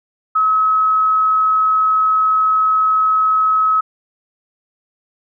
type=tone; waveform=sine; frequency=1283 Hz; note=E6; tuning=47 cents flat; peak=-11 dBFS; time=0.35-3.81 s; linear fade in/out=10 ms; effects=none